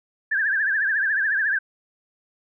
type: tone with vibrato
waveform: sine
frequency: 1662 Hz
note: G#6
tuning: 1 cent sharp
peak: -19 dBFS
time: 0.31-1.59 s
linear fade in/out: 10 ms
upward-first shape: triangle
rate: 14 Hz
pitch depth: 150 cents each way
effects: none